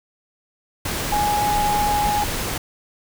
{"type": "tone in noise", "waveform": "sine", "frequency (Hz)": 830.6, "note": "G#5", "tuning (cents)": 0, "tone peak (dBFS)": -18, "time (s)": [1.12, 2.24], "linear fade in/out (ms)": 5, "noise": "pink", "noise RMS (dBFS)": -25, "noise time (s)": [0.85, 2.58], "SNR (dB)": 4, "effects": []}